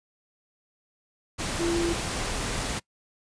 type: tone in noise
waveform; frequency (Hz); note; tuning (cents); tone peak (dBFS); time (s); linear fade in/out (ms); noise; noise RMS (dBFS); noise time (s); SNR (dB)
sine; 340; F4; -46; -24; 1.59-1.94; 20; pink; -30; 1.38-2.8; +3
effects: noise-tail reverb RT60 0.1 s tail -23 dB re dry + resampled to 22050 Hz